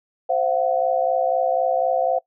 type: tone cluster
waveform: sine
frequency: 523 / 679 / 743 Hz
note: C5 / F5 / F#5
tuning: -1 / -49 / +7 cents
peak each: -22 dBFS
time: 0.29-2.19 s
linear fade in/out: 10 ms
effects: noise-tail reverb RT60 0.1 s tail -21 dB re dry